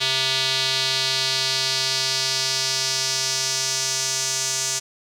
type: tone with band-pass filter sweep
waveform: square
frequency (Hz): 132.2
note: C3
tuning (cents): +18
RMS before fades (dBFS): -23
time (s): 0-4.8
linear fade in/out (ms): 20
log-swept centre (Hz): 3800 to 6500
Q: 2.8
effects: none